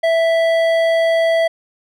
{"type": "tone with hard clipping", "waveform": "triangle", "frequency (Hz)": 659.3, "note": "E5", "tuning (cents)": 0, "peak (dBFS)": -14, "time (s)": [0.03, 1.48], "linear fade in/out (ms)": 10, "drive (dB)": 14, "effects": []}